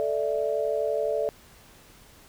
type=chord; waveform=sine; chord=A suspended fourth; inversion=none; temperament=equal; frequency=440 / 587.3 / 659.3 Hz; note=A4 / D5 / E5; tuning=0 / 0 / 0 cents; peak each=-28 / -27 / -30 dBFS; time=0-1.29 s; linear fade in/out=0 ms; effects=pink hiss -53 dBFS RMS until 2.28 s

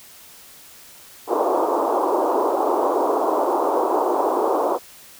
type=band-pass noise; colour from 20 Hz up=pink; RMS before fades=-20 dBFS; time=1.27-4.79 s; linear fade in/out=50 ms; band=320 to 1100 Hz; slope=48 dB/octave; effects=white hiss -45 dBFS RMS until 5.19 s

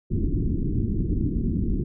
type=low-pass noise; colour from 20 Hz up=pink; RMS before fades=-24 dBFS; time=0.1-1.84 s; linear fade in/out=10 ms; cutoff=350 Hz; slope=48 dB/octave; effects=none

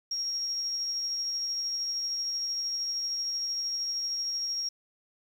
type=tone with tremolo; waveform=sine; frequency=5588 Hz; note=F8; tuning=in tune; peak=-28 dBFS; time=0.11-4.69 s; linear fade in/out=5 ms; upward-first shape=triangle; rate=13 Hz; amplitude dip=25%; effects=9-bit

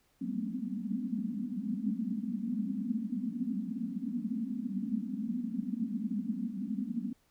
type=band-pass noise; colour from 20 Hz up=white; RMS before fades=-35 dBFS; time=0.21-7.13 s; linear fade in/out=10 ms; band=190 to 260 Hz; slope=96 dB/octave; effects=pink hiss -71 dBFS RMS until 7.3 s

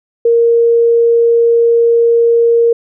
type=tone; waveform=sine; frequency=466.2 Hz; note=A#4; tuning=in tune; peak=-6 dBFS; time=0.25-2.73 s; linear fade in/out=5 ms; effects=none

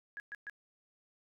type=tone bursts; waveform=sine; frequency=1667 Hz; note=G#6; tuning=6 cents sharp; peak=-40 dBFS; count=3; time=0.17-0.497 s; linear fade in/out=0 ms; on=29 ms; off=120 ms; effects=none

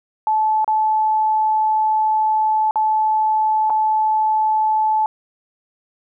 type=tone with dropouts; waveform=sine; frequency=867 Hz; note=A5; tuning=26 cents flat; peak=-14 dBFS; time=0.27-5.06 s; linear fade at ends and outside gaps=1 ms; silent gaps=0.645-0.678 / 2.71-2.757 / 3.698-3.703 s; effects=none

